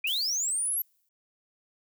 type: linear sweep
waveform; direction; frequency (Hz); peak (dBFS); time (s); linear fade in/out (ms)
sine; up; 2349 to 11840; -26; 0.04-0.82; 5
type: noise with exponential decay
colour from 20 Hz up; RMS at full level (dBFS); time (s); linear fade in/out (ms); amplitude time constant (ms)
violet; -35; 0.07-1.09; 2; 220
effects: none